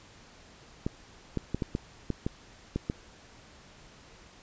clicks, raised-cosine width 3 ms, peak -16 dBFS, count 9, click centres 0.865 / 1.373 / 1.546 / 1.622 / 1.751 / 2.103 / 2.265 / 2.76 / 2.899 s, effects pink hiss -54 dBFS RMS until 4.42 s + resampled to 16000 Hz

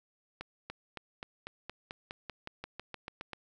accelerating click train, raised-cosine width 0.3 ms, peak -24 dBFS, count 16, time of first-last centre 0.41-3.333 s, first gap 290 ms, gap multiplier 0.94, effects none

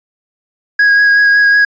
triangle tone with vibrato, 1650 Hz, G#6, 12 cents flat, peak -4 dBFS, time 0.79-1.65 s, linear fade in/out 5 ms, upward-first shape sine, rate 5.4 Hz, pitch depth 14 cents each way, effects resampled to 16000 Hz

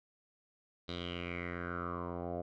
10% pulse tone with low-pass filter sweep, 87.31 Hz, F2, in tune, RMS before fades -40 dBFS, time 0.88-2.42 s, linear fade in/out 10 ms, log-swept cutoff 3900 to 650 Hz, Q 5.9, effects none

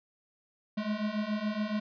square beating tone pair, 207.7 / 214.8 Hz, G#3 / A3, 0 / -41 cents, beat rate 7.1 Hz, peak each -35 / -33 dBFS, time 0.77-1.8 s, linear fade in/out 10 ms, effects resampled to 11025 Hz

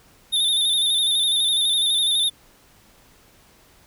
square tone with vibrato, 3617 Hz, A7, 47 cents sharp, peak -18 dBFS, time 0.32-2.3 s, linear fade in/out 20 ms, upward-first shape square, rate 12 Hz, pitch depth 43 cents each way, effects pink hiss -54 dBFS RMS until 3.86 s

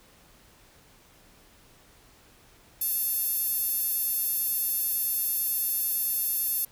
10% pulse tone with high-pass filter, 891 Hz, A5, 22 cents sharp, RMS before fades -28 dBFS, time 2.81-6.65 s, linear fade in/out 5 ms, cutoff 11000 Hz, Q 3.2, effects pink hiss -57 dBFS RMS until 6.71 s

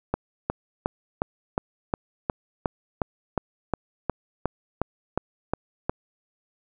click train, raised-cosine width 1 ms, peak -9 dBFS, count 17, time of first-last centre 0.14-5.895 s, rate 2.78 Hz, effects none

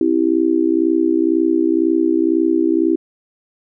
sine tone with amplitude modulation, 327.4 Hz, E4, 12 cents flat, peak -8 dBFS, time 0.01-2.96 s, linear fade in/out 2 ms, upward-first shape sine, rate 62 Hz, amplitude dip 100%, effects none

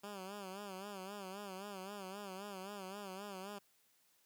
10% pulse tone with vibrato, 196 Hz, G3, in tune, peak -37 dBFS, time 0.03-3.59 s, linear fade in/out 10 ms, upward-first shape sine, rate 3.8 Hz, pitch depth 96 cents each way, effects white hiss -73 dBFS RMS until 4.25 s + high-pass 100 Hz 12 dB/octave

